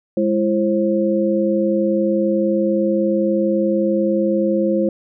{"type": "tone cluster", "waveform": "sine", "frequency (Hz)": [206.3, 337.8, 533], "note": ["G#3", "E4", "C5"], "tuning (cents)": [-11, 42, 32], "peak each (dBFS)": -19, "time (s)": [0.17, 4.89], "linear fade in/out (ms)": 2, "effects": []}